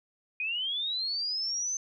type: linear sweep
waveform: sine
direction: up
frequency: 2443 to 6230 Hz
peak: -29 dBFS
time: 0.4-1.77 s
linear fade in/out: 2 ms
effects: none